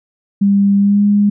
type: tone with pitch glide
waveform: sine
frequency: 199.7 to 204.7 Hz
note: G3 to G#3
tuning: +32 to -25 cents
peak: -8 dBFS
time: 0.41-1.3 s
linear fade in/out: 10 ms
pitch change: +43 cents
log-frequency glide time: 0.77-1.04 s
effects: none